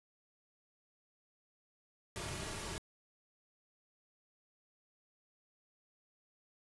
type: noise with comb filter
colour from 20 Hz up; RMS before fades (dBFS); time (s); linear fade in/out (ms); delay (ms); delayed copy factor
pink; -42; 2.16-2.78; 0; 3.9; -0.55
effects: resampled to 24000 Hz